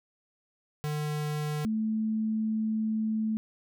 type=tone pair in turn; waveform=square / sine; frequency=150.2 / 218.7 Hz; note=D3 / A3; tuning=+39 / -10 cents; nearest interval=perfect fifth; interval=651 cents; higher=second; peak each=-30 / -26 dBFS; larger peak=second; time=0.84-1.65 / 1.65-3.37 s; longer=second; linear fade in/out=0 ms; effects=none